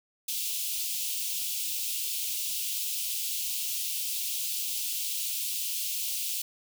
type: high-pass noise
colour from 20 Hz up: white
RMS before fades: -32 dBFS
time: 0.28-6.42 s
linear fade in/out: 5 ms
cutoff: 2600 Hz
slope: 48 dB/octave
effects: none